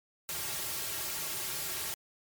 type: noise with comb filter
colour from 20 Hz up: white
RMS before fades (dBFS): -36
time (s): 0.29-1.94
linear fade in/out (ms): 0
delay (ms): 4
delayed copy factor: -0.8
effects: MP3 96 kbps